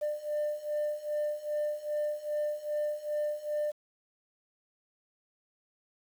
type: beating tone pair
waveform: sine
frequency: 596 / 598.5 Hz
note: D5 / D5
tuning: +25 / +33 cents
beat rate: 2.5 Hz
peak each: -33 / -31 dBFS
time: 0.01-3.72 s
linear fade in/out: 20 ms
effects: tanh soft clip ceiling -26 dBFS + 9-bit